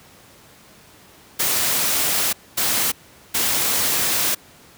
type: noise bursts at uneven times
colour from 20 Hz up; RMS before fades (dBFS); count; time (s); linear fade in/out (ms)
white; -20; 3; 1.39-2.33 / 2.57-2.92 / 3.34-4.35; 10
effects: pink hiss -48 dBFS RMS until 4.77 s + high-pass 80 Hz 12 dB/octave